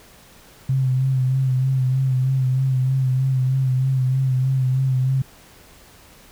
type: tone with vibrato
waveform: sine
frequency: 130.81 Hz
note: C3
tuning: in tune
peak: -16 dBFS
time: 0.69-5.22 s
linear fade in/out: 5 ms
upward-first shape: sine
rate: 3.2 Hz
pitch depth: 36 cents each way
effects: pink hiss -48 dBFS RMS until 6.31 s